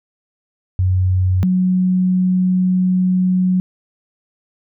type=tone pair in turn; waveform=sine; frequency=92.5 / 183.88 Hz; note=F#2 / F#3; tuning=0 / -10 cents; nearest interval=octave; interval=1190 cents; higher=second; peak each=-12 dBFS; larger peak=neither; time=0.79-1.43 / 1.43-3.6 s; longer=second; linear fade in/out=0 ms; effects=none